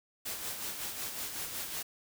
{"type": "noise with tremolo", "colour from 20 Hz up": "white", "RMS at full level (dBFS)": -37, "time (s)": [0.25, 1.83], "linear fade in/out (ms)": 10, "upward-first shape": "sine", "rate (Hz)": 5.4, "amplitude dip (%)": 45, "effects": []}